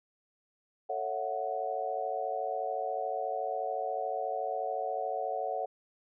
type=chord; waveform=sine; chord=F# minor seventh; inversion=first; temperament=just; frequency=444 / 555 / 666 / 740 Hz; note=A4 / C#5 / E5 / F#5; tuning=+16 / +2 / +18 / 0 cents; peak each=-39 / -37 / -38 / -34 dBFS; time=0.89-5.66 s; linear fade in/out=10 ms; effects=none